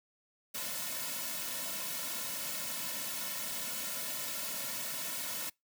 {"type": "noise with comb filter", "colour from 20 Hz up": "white", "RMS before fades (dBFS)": -38, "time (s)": [0.54, 5.5], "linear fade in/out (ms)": 10, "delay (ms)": 2.5, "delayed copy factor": -0.95, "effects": ["noise-tail reverb RT60 0.2 s tail -26 dB re dry", "high-pass 150 Hz 12 dB/octave"]}